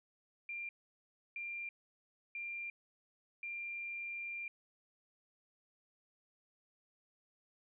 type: tone bursts at uneven times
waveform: sine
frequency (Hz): 2384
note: D7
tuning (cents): +25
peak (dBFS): -40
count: 4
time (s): 0.49-0.69 / 1.36-1.69 / 2.35-2.7 / 3.43-4.48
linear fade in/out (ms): 2
effects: none